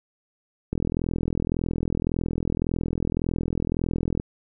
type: click train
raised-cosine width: 3 ms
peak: -12 dBFS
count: 146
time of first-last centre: 0.73-4.199 s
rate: 41.8 Hz
effects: none